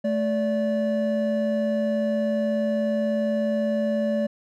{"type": "tone pair together", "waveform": "triangle", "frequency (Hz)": [218.5, 579], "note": ["A3", "D5"], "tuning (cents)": [-12, -25], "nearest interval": "octave + perfect fourth", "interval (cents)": 1687, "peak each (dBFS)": -22, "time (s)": [0.04, 4.27], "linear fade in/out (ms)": 10, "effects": []}